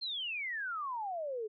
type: exponential sweep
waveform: sine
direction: down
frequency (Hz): 4287 to 414.2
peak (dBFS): -35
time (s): 0.01-1.48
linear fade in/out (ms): 20
effects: none